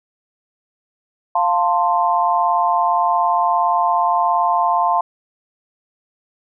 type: chord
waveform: sine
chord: F major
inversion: none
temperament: equal with one note detuned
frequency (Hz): 698.5 / 889.2 / 1046.5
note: F5 / A5 / C6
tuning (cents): 0 / +18 / 0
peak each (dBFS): -18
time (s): 1.35-5.01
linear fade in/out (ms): 5
effects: none